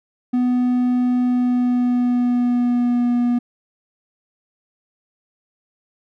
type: tone with pitch glide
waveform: triangle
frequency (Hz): 248.1 to 242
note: B3 to B3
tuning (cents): +8 to -35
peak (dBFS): -13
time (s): 0.33-3.39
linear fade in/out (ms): 10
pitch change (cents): -43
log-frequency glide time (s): 1.24-3.12
effects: none